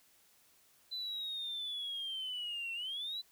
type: linear two-way sweep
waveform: sine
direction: down then up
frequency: 4031 to 2698 to 4031 Hz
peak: -36 dBFS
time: 0.91-3.22 s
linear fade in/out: 20 ms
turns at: 2.73 s
effects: tanh soft clip ceiling -34 dBFS + white hiss -67 dBFS RMS until 3.31 s